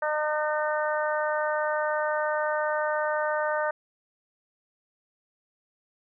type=harmonic tone; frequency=303.8 Hz; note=D#4; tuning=41 cents flat; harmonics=2 / 3 / 4 / 5 / 6; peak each=-27 / -31 / -33 / -32 / -36 dBFS; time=0.02-3.71 s; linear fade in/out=5 ms; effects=none